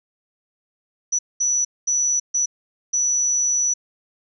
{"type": "tone bursts at uneven times", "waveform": "sine", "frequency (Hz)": 5920, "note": "F#8", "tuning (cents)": 0, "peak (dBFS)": -17, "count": 5, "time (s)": [[1.12, 1.19], [1.4, 1.65], [1.87, 2.2], [2.34, 2.46], [2.93, 3.74]], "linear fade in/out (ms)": 10, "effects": []}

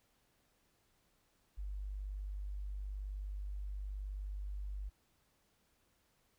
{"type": "tone", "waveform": "sine", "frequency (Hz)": 49.5, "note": "G1", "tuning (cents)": 18, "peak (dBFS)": -39, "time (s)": [1.57, 4.9], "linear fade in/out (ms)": 20, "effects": ["pink hiss -75 dBFS RMS until 6.38 s"]}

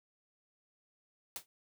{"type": "noise with exponential decay", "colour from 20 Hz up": "white", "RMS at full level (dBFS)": -37, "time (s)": [1.36, 1.46], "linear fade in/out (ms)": 1, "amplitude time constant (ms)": 20, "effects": []}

